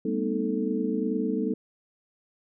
sine tone cluster, 199.6 / 228.4 / 250.9 / 310 / 440 Hz, G3 / A#3 / B3 / D#4 / A4, +32 / -35 / +28 / -6 / 0 cents, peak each -31 dBFS, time 0.05-1.54 s, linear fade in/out 5 ms, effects none

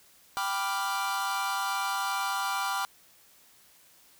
45% pulse chord, G dominant seventh, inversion none, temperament equal, 784 / 987.8 / 1174.7 / 1396.9 Hz, G5 / B5 / D6 / F6, 0 / 0 / 0 / 0 cents, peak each -34 dBFS, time 0.37-2.85 s, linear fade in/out 0 ms, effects white hiss -59 dBFS RMS until 4.19 s

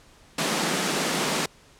pink high-pass noise, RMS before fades -25 dBFS, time 0.38-1.46 s, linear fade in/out 5 ms, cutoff 150 Hz, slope 96 dB/octave, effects pink hiss -54 dBFS RMS until 1.79 s + low-pass 9000 Hz 12 dB/octave

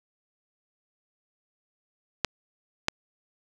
clicks, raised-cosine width 0.2 ms, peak -5 dBFS, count 2, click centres 2.247 / 2.884 s, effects none

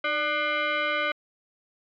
sine tone with frequency modulation, 310 Hz, D#4, 6 cents flat, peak -23 dBFS, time 0.04-1.12 s, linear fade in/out 5 ms, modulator 899 Hz, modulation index 2.7, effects MP3 96 kbps

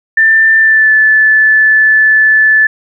sine tone with pitch glide, 1782 to 1742.3 Hz, A6 to A6, +22 to -17 cents, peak -4 dBFS, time 0.17-2.67 s, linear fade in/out 5 ms, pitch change -39 cents, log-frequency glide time 0.58-0.93 s, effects none

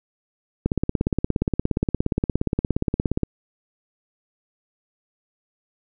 click train, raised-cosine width 3 ms, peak -7 dBFS, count 45, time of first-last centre 0.66-3.233 s, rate 17.1 Hz, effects none

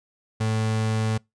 35% pulse tone, 110 Hz, A2, in tune, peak -20 dBFS, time 0.4-1.18 s, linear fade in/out 10 ms, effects noise-tail reverb RT60 0.2 s tail -26 dB re dry + resampled to 22050 Hz

